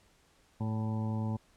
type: harmonic tone with a mistuned harmonic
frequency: 109.5 Hz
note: A2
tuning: 8 cents flat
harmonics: 1 / 2 / 3 / 4 / 5 / 7 / 8 / 9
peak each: -32 / -35 / -47 / -50 / -48 / -50 / -47 / -51 dBFS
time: 0.6-1.37 s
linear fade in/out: 10 ms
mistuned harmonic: 5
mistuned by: +41 cents
effects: pink hiss -66 dBFS RMS until 1.56 s + low-pass 10000 Hz 12 dB/octave